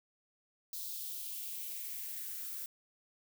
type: noise with high-pass filter sweep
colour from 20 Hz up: violet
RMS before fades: -42 dBFS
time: 0.73-2.66 s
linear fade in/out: 2 ms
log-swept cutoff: 4200 to 1300 Hz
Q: 2.5
effects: none